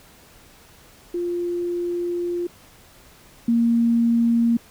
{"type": "tone pair in turn", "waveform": "sine", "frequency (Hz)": [349.2, 233.1], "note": ["F4", "A#3"], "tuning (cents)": [0, 0], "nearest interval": "perfect fifth", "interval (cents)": 700, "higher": "first", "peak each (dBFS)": [-22, -15], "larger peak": "second", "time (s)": [[1.14, 2.47], [3.48, 4.57]], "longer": "first", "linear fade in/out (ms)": 5, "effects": ["pink hiss -50 dBFS RMS until 4.7 s"]}